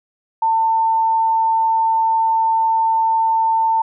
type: tone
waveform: sine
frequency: 897 Hz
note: A5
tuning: 33 cents sharp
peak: -13 dBFS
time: 0.42-3.82 s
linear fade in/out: 5 ms
effects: none